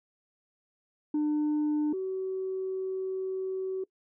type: tone pair in turn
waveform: sine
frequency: 300.2 / 378.2 Hz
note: D4 / F#4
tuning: +38 / +38 cents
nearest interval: major third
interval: 400 cents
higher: second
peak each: -22 / -29 dBFS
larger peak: first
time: 1.14-1.93 / 1.93-3.84 s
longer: second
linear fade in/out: 5 ms
effects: noise-tail reverb RT60 0.1 s tail -22 dB re dry + tanh soft clip ceiling -24 dBFS